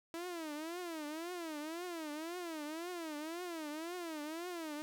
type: tone with vibrato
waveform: sawtooth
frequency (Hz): 326.2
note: E4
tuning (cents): -18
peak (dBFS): -37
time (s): 0.14-4.82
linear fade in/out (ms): 0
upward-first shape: triangle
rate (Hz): 1.9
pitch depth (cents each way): 200
effects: none

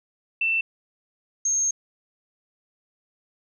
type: tone pair in turn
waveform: sine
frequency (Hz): 2675 / 6438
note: E7 / G8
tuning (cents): +25 / +45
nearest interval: octave + minor third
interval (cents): 1520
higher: second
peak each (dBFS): -20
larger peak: neither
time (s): 0.41-0.61 / 1.45-1.71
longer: second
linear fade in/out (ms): 5
effects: none

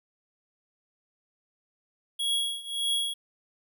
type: tone with tremolo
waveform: square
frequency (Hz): 3322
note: G#7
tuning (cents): 0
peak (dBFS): -24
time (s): 2.19-3.14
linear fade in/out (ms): 10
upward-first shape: triangle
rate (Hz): 1.7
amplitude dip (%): 90
effects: 11-bit

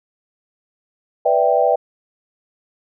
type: chord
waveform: sine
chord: E minor seventh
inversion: second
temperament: equal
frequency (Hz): 493.9 / 587.3 / 659.3 / 784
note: B4 / D5 / E5 / G5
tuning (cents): 0 / 0 / 0 / 0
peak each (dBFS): -18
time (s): 1.25-1.76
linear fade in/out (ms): 10
effects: none

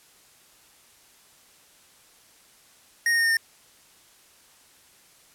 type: tone with pitch steps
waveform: square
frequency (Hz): 1864.7 / 1851.8 / 1839 / 1826.3 / 1813.7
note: A#6 / A#6 / A#6 / A#6 / A#6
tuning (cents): 0 / -12 / -24 / -36 / -48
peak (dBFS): -20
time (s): 3.06-3.37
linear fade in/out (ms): 2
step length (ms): 62
effects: white hiss -56 dBFS RMS until 5.34 s + low-pass 12000 Hz 12 dB/octave

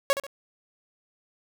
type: tone with echo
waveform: sawtooth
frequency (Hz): 554.4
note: C#5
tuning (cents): 0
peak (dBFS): -15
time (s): 0.1-0.13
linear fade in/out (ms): 0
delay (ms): 68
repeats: 2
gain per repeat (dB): -9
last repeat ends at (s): 0.266
effects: none

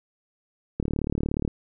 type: click train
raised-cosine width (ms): 3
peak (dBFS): -13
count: 26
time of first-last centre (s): 0.8-1.478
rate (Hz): 36.9
effects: none

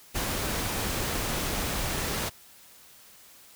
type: noise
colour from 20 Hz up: pink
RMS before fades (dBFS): -30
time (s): 0.14-2.3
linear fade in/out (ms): 20
effects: white hiss -53 dBFS RMS until 3.55 s

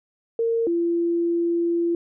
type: tone pair in turn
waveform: sine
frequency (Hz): 459.1 / 340.6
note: A#4 / F4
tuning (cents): -26 / -43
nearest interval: perfect fourth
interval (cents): 517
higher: first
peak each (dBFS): -19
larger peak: neither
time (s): 0.39-0.67 / 0.67-1.95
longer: second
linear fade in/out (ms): 2
effects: none

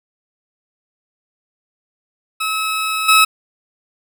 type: tone with level steps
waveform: 20% pulse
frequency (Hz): 1292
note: E6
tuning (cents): -35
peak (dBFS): -13 / -3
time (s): 2.4-3.25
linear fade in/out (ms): 10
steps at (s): 3.08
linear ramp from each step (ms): 10
effects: none

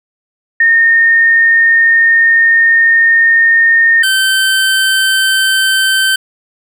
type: tone pair in turn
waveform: sine / 25% pulse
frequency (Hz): 1833 / 1547.1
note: A#6 / G6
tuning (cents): -30 / -23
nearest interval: minor third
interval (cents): 293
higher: first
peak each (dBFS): -5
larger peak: neither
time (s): 0.6-4.03 / 4.03-6.16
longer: first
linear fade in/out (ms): 5
effects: none

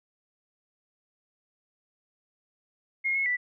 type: tone with pitch steps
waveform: sine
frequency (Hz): 2146 / 2178 / 1973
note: C7 / C#7 / B6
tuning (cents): +43 / -31 / -2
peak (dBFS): -24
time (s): 3.04-3.37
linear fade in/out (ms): 20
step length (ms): 110
effects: none

